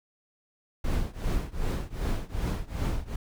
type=noise with tremolo; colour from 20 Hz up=brown; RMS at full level=-25 dBFS; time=0.84-3.16 s; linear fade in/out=5 ms; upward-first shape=triangle; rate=2.6 Hz; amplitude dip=95%; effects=none